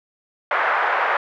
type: band-pass noise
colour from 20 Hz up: white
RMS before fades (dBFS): -20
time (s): 0.51-1.17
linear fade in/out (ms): 2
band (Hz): 570 to 1700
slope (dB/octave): 24
effects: none